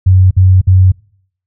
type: tone bursts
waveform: sine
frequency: 93.3 Hz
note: F#2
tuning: 15 cents sharp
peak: -3 dBFS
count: 3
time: 0.06-0.92 s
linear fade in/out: 10 ms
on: 250 ms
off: 55 ms
effects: noise-tail reverb RT60 0.6 s tail -25 dB re dry